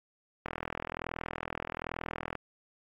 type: click train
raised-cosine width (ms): 0.5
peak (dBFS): -19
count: 79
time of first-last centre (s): 0.46-2.353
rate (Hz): 41.2
effects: AAC 48 kbps